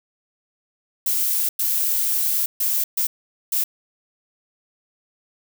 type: noise bursts at uneven times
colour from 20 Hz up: violet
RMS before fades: -21 dBFS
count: 5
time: 1.06-1.49 / 1.59-2.46 / 2.6-2.84 / 2.97-3.07 / 3.52-3.64 s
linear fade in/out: 5 ms
effects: none